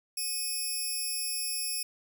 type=tone pair together; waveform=10% pulse; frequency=2527 / 5400 Hz; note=D#7 / E8; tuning=+26 / +41 cents; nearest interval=octave + minor second; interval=1315 cents; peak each=-29 / -26 dBFS; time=0.17-1.83 s; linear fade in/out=5 ms; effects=none